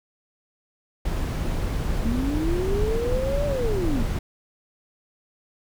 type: noise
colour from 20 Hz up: brown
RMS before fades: -25 dBFS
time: 1.05-4.19 s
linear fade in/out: 5 ms
type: linear two-way sweep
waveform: sine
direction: up then down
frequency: 220 to 587.3 to 220 Hz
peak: -24 dBFS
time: 2.05-4.03 s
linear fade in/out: 5 ms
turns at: 3.46 s
effects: none